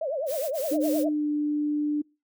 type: tone with vibrato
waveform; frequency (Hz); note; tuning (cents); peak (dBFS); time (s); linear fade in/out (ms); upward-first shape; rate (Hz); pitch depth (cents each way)
sine; 587; D5; -1; -26; 0.01-1.09; 5; triangle; 9.7; 260
type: noise bursts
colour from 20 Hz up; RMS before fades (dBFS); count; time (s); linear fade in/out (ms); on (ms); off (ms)
blue; -37; 3; 0.26-1.05; 50; 250; 20
type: tone with pitch glide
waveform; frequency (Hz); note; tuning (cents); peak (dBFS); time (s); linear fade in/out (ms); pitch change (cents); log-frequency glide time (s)
sine; 303.7 to 296.8; D#4 to D4; -42 to +18; -23; 0.71-2.02; 10; -40; 0.97-1.29
effects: noise-tail reverb RT60 0.3 s tail -26 dB re dry